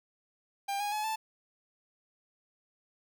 45% pulse tone with pitch steps, 797 / 823.2 / 850.3 / 878.2 Hz, G5 / G#5 / G#5 / A5, +28 / -16 / +41 / -4 cents, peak -31 dBFS, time 0.68-1.16 s, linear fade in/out 10 ms, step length 120 ms, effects none

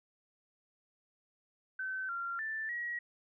sine tone with pitch steps, 1531 / 1381 / 1767 / 1908 Hz, G6 / F6 / A6 / A#6, -41 / -20 / +7 / +40 cents, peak -35 dBFS, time 1.79-2.99 s, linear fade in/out 5 ms, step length 300 ms, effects none

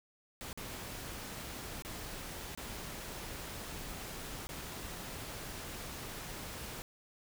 pink noise with dropouts, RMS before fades -44 dBFS, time 0.41-6.82 s, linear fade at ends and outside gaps 0 ms, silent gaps 0.529-0.575 / 1.822-1.849 / 2.55-2.575 / 4.47-4.491 s, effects none

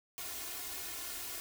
white noise with comb filter, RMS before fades -42 dBFS, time 0.18-1.4 s, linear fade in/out 0 ms, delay 2.8 ms, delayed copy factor +0.95, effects none

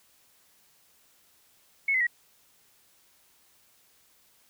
sine tone with pitch steps, 2196 / 2042 / 1913 Hz, C#7 / C7 / A#6, -17 / -43 / +44 cents, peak -22 dBFS, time 1.88-2.069 s, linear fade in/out 5 ms, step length 63 ms, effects white hiss -63 dBFS RMS until 4.49 s

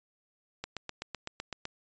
click train, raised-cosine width 0.2 ms, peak -19 dBFS, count 9, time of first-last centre 0.64-1.654 s, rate 7.89 Hz, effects resampled to 16000 Hz

